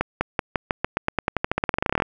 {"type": "accelerating click train", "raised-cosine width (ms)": 0.5, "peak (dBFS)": -5, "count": 26, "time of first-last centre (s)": [0.01, 2.022], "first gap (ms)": 200, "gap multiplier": 0.91, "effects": []}